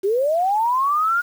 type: linear sweep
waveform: sine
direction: up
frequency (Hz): 370 to 1439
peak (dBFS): -16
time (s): 0.03-1.22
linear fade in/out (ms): 20
effects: 7-bit